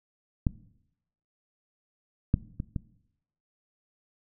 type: clicks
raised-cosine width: 5 ms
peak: -11 / -8 / -19 / -18 dBFS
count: 4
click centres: 0.468 / 2.341 / 2.601 / 2.762 s
effects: noise-tail reverb RT60 0.8 s tail -19 dB re dry